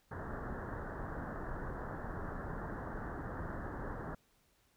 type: low-pass noise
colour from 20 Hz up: pink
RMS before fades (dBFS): -42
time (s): 0.11-4.15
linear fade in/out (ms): 5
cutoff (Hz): 1800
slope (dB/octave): 96
effects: pink hiss -72 dBFS RMS until 4.76 s